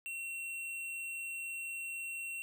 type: tone with tanh clipping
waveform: sine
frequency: 2726 Hz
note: F7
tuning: 43 cents flat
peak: -40 dBFS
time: 0.06-2.42 s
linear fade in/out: 0 ms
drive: 16 dB
effects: none

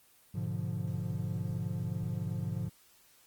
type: chord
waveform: triangle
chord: G# diminished seventh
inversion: none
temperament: equal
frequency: 103.83 / 123.47 / 146.83 / 174.61 Hz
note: G#2 / B2 / D3 / F3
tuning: 0 / 0 / 0 / 0 cents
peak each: -35 / -37 / -37 / -36 dBFS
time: 0.34-2.69 s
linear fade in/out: 10 ms
effects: white hiss -63 dBFS RMS until 3.26 s + Opus 24 kbps

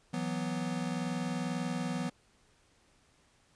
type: chord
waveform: square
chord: E suspended second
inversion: none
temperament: equal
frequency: 164.81 / 185 / 246.9 Hz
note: E3 / F#3 / B3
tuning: 0 / 0 / 0 cents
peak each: -38 / -38 / -37 dBFS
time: 0.13-2.1 s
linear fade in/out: 10 ms
effects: pink hiss -67 dBFS RMS until 3.55 s + resampled to 22050 Hz

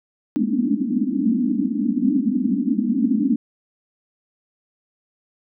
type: band-pass noise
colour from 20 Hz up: pink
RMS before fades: -20 dBFS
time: 0.36-3.36 s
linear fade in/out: 0 ms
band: 200 to 300 Hz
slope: 96 dB/octave
effects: none

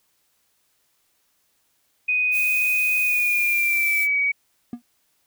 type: tone with pitch glide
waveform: sine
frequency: 2494 to 2261 Hz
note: D#7 to C#7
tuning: +3 to +34 cents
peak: -18 dBFS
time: 2.08-4.32 s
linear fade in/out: 10 ms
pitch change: -169 cents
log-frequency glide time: 3.02-4.19 s
type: noise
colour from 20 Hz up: violet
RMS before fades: -31 dBFS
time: 2.31-4.08 s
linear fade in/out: 50 ms
type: tone with exponential decay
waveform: triangle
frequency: 240 Hz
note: B3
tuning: 49 cents flat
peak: -22 dBFS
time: 4.73-4.82 s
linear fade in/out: 2 ms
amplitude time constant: 19 ms
effects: white hiss -67 dBFS RMS until 5.26 s

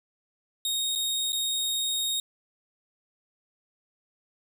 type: tone with dropouts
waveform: sawtooth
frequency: 3729 Hz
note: A#7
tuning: in tune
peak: -23 dBFS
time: 0.65-2.2 s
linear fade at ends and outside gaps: 2 ms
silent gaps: 0.953-0.957 / 1.322-1.329 s
effects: none

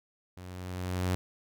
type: tone with level ramp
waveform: sawtooth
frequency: 91.1 Hz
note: F#2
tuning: 26 cents flat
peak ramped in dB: -40 to -22 dBFS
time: 0.37-1.15 s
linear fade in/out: 0 ms
effects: none

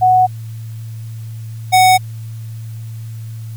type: tone pair in turn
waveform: sine / square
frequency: 740 / 744 Hz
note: F#5 / F#5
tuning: 0 / +9 cents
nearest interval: unison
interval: 9 cents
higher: second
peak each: -7 dBFS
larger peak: neither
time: 0.01-0.27 / 1.72-1.98 s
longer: neither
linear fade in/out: 20 ms
effects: added 112 Hz sine -25 dBFS peak until 3.56 s + white hiss -47 dBFS RMS until 3.56 s

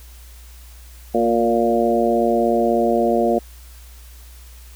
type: harmonic tone with a mistuned harmonic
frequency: 116.54 Hz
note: A#2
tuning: in tune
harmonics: 2 / 3 / 4 / 5 / 6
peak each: -21 / -21 / -21 / -21 / -21 dBFS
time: 1.14-3.39 s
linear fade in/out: 10 ms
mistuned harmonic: 3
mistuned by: +22 cents
effects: added 60 Hz sine -39 dBFS peak until 4.75 s + white hiss -48 dBFS RMS until 4.75 s

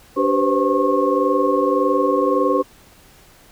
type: tone cluster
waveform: sine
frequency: 289.5 / 387.5 / 498.3 / 520 / 1086 Hz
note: D4 / G4 / B4 / C5 / C#6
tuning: -25 / -20 / +15 / -11 / -36 cents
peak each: -21 dBFS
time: 0.16-2.63 s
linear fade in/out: 20 ms
effects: pink hiss -49 dBFS RMS until 3.51 s

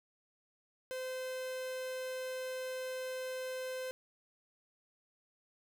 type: tone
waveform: 45% pulse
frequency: 515 Hz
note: C5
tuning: 28 cents flat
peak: -38 dBFS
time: 0.91-3.91 s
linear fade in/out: 0 ms
effects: none

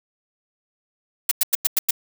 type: noise bursts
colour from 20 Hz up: blue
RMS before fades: -17 dBFS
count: 6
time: 1.29-1.909 s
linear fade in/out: 5 ms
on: 24 ms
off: 95 ms
effects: none

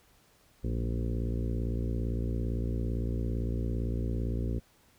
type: harmonic tone with a mistuned harmonic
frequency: 57.7 Hz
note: A#1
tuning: 17 cents flat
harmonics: 1 / 2 / 3 / 4 / 5 / 6 / 7 / 8 / 9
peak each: -31 / -34 / -43 / -39 / -42 / -44 / -44 / -48 / -49 dBFS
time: 0.63-4.6 s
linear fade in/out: 20 ms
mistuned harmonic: 3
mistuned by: +68 cents
effects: pink hiss -64 dBFS RMS until 4.98 s

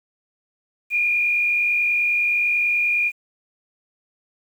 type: tone with frequency modulation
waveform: sine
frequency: 2424 Hz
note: D#7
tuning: 46 cents flat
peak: -17 dBFS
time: 0.9-3.12 s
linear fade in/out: 50 ms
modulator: 50.6 Hz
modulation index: 0.91
effects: 8-bit

